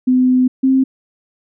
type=tone pair in turn; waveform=sine; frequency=254.3 / 264.2 Hz; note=C4 / C4; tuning=-49 / +17 cents; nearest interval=minor second; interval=66 cents; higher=second; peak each=-9 dBFS; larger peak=neither; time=0.07-0.48 / 0.63-0.84 s; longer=first; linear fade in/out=10 ms; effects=none

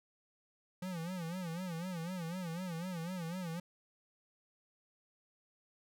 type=tone with vibrato; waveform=square; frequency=174.61 Hz; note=F3; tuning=in tune; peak=-39 dBFS; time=0.82-3.6 s; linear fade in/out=5 ms; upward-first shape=sine; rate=4 Hz; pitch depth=130 cents each way; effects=none

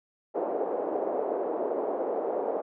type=band-pass noise; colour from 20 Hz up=white; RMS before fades=-30 dBFS; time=0.34-2.62 s; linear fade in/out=20 ms; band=360 to 630 Hz; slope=24 dB/octave; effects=none

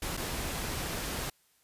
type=noise with dropouts; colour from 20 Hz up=pink; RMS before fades=-35 dBFS; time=0.02-1.3 s; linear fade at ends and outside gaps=5 ms; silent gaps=0.169-0.173 s; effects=white hiss -68 dBFS RMS until 1.63 s + resampled to 32000 Hz

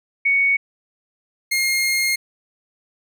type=tone pair in turn; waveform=sine / sawtooth; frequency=2227 / 2135 Hz; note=C#7 / C7; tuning=+7 / +34 cents; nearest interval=minor second; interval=73 cents; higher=first; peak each=-14 dBFS; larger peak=neither; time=0.25-0.57 / 1.51-2.16 s; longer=second; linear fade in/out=10 ms; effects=none

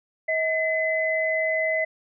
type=tone pair together; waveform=sine; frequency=638 / 2026 Hz; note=D#5 / B6; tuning=+43 / +44 cents; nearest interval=octave + minor sixth; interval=2001 cents; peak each=-24 dBFS; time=0.28-1.85 s; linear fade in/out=10 ms; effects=none

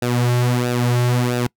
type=tone with flanger; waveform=sawtooth; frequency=122.4 Hz; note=B2; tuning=15 cents flat; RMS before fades=-18 dBFS; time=0.02-1.47 s; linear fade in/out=5 ms; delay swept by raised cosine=0.93 to 4.23 ms; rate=1.5 Hz; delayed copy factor=-0.7; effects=noise-tail reverb RT60 0.1 s tail -25 dB re dry

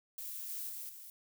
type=noise with level steps; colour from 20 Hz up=violet; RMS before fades=-43 / -41 / -44 / -51 dBFS; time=0.18-1.1 s; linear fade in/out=0 ms; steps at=0.49 / 0.69 / 0.89 s; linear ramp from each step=5 ms; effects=none

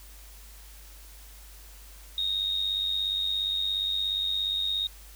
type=tone with amplitude modulation; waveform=sine; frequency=3729 Hz; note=A#7; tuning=in tune; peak=-23 dBFS; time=2.18-4.87 s; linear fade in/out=2 ms; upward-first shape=sine; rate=97.1 Hz; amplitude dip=60%; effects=added 50 Hz sine -47 dBFS peak until 5.15 s + white hiss -52 dBFS RMS until 5.15 s

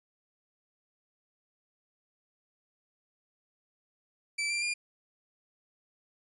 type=tone with pitch steps; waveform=sawtooth; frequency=2323 / 2365 / 2408 Hz; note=D7 / D7 / D7; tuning=-20 / +12 / +43 cents; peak=-26 dBFS; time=4.38-4.74 s; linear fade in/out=10 ms; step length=120 ms; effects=resampled to 24000 Hz

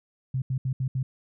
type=tone bursts at uneven times; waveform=sine; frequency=130.81 Hz; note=C3; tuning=in tune; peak=-24 dBFS; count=5; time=0.34-0.42 / 0.5-0.58 / 0.65-0.73 / 0.8-0.88 / 0.95-1.03 s; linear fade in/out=5 ms; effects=none

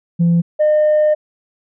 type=tone pair in turn; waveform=sine; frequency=170.2 / 607.9 Hz; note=F3 / D#5; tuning=-44 / -40 cents; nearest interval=octave + minor seventh; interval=2204 cents; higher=second; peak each=-8 dBFS; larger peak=neither; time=0.19-0.42 / 0.59-1.15 s; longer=second; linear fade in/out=20 ms; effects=tanh soft clip ceiling -8 dBFS

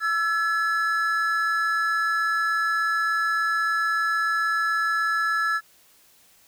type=tone pair together; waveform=triangle; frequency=1331.8 / 1705 Hz; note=E6 / G#6; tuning=+17 / +45 cents; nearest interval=major third; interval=428 cents; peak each=-22 dBFS; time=0-5.61 s; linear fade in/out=50 ms; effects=white hiss -57 dBFS RMS until 6.47 s

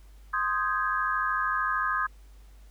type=chord; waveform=sine; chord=Ab major seventh; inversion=first; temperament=equal; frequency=1046.5 / 1244.5 / 1568 / 1661.2 Hz; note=C6 / Eb6 / G6 / Ab6; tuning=0 / 0 / 0 / 0 cents; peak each=-31 / -28 / -33 / -31 dBFS; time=0.33-2.07 s; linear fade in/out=10 ms; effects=added 50 Hz sine -48 dBFS peak until 2.7 s + pink hiss -63 dBFS RMS until 2.7 s

